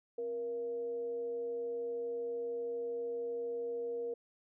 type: tone with frequency modulation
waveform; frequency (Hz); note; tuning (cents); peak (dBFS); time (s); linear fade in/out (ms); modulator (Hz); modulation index
sine; 472.2; A#4; +22; -35; 0.18-4.14; 5; 206; 0.23
effects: none